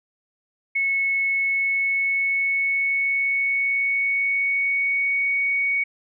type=tone with pitch glide; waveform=sine; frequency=2198 to 2234 Hz; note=C#7 to C#7; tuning=-15 to +13 cents; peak=-19 dBFS; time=0.75-5.84 s; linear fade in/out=10 ms; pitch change=+28 cents; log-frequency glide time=1.25-5.33 s; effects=none